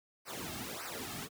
pink noise with flanger, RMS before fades -42 dBFS, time 0.25-1.29 s, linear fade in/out 50 ms, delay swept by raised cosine 0.28 to 2.08 ms, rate 1.7 Hz, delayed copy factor -0.95, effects high-pass 60 Hz 12 dB/octave

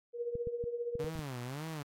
sine tone with tremolo, 475.9 Hz, A#4, 36 cents sharp, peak -31 dBFS, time 0.13-1.12 s, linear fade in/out 50 ms, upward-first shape triangle, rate 15 Hz, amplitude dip 75%
clicks, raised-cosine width 5 ms, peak -30 dBFS, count 7, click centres 0.354 / 0.472 / 0.64 / 0.954 / 1.044 / 1.156 / 1.192 s
sawtooth tone with vibrato, 139.9 Hz, C#3, 16 cents sharp, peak -35 dBFS, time 0.99-1.83 s, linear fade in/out 10 ms, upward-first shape sine, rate 1.8 Hz, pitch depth 250 cents each way
effects AAC 48 kbps

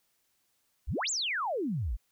sine exponential two-way sweep, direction up then down, 43.14 to 7902 to 43.14 Hz, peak -29 dBFS, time 0.87-1.97 s, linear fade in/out 20 ms, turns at 1.1 s, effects white hiss -74 dBFS RMS until 2.11 s

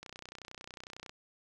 click train, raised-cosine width 0.2 ms, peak -28 dBFS, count 34, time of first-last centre 0.03-1.095 s, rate 31 Hz, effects none

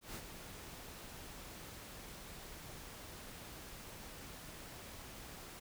pink noise with ADSR envelope, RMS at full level -45 dBFS, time 0.01-5.6 s, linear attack 140 ms, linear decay 64 ms, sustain -6 dB, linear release 13 ms, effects none

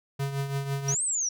square tone with tremolo, 138.59 Hz, C#3, in tune, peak -26 dBFS, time 0.19-0.95 s, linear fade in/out 10 ms, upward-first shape triangle, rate 6 Hz, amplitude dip 65%
sine linear two-way sweep, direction up then down, 5588 to 8540 to 5588 Hz, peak -25 dBFS, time 0.88-1.29 s, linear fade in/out 5 ms, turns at 1.03 s
effects none

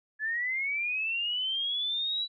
sine linear sweep, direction up, 1703 to 3951 Hz, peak -28 dBFS, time 0.19-2.28 s, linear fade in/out 50 ms, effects none

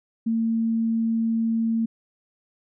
sine tone, 226.6 Hz, A#3, 49 cents flat, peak -20 dBFS, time 0.26-1.86 s, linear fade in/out 10 ms, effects none

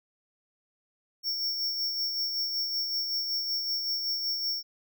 square tone with tremolo, 5470 Hz, F8, 37 cents flat, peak -27 dBFS, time 1.23-4.63 s, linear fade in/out 50 ms, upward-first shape sine, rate 5.3 Hz, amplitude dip 40%, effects none

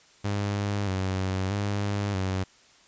sawtooth tone with vibrato, 98 Hz, G2, in tune, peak -22 dBFS, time 0.24-2.44 s, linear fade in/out 10 ms, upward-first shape square, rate 0.79 Hz, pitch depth 61 cents each way, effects white hiss -57 dBFS RMS until 2.87 s + resampled to 16000 Hz

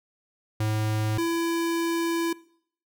square tone pair in turn, 108 / 334.7 Hz, A2 / E4, -32 / +26 cents, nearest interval octave + minor sixth, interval 1958 cents, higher second, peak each -24 dBFS, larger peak neither, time 0.6-1.18 / 1.18-2.33 s, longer second, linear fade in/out 5 ms, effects noise-tail reverb RT60 0.6 s tail -21 dB re dry

